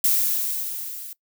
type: noise with level ramp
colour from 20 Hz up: violet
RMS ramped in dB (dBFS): -18 to -37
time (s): 0.04-1.13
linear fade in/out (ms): 2
effects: noise-tail reverb RT60 0.1 s tail -21 dB re dry